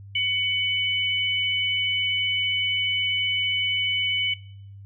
sine tone pair together, 2244 / 2995 Hz, C#7 / F#7, +21 / +20 cents, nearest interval perfect fourth, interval 499 cents, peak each -25 / -23 dBFS, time 0.15-4.34 s, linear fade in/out 5 ms, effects noise-tail reverb RT60 0.6 s tail -18 dB re dry + added 99 Hz sine -40 dBFS peak until 4.85 s

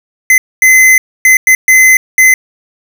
square tone bursts at uneven times, 2046 Hz, C7, 39 cents flat, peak -3 dBFS, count 6, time 0.3-0.38 / 0.62-0.98 / 1.25-1.37 / 1.47-1.55 / 1.68-1.97 / 2.18-2.34 s, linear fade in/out 2 ms, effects none

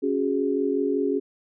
sine chord, C# suspended fourth, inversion none, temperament equal, 277.2 / 370 / 415.3 Hz, C#4 / F#4 / G#4, 0 / 0 / 0 cents, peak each -25 / -27 / -25 dBFS, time 0.02-1.2 s, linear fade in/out 20 ms, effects none

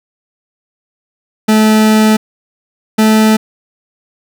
40% pulse tone pair in turn, 216.8 / 217.9 Hz, A3 / A3, -25 / -17 cents, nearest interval unison, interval 8 cents, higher second, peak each -5 dBFS, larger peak neither, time 1.48-2.17 / 2.98-3.37 s, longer first, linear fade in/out 10 ms, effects none

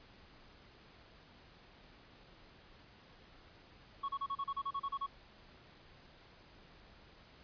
triangle tone bursts, 1108.7 Hz, C#6, in tune, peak -33 dBFS, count 12, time 4.03-5.065 s, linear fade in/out 10 ms, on 56 ms, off 33 ms, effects pink hiss -60 dBFS RMS until 7.43 s + resampled to 11025 Hz

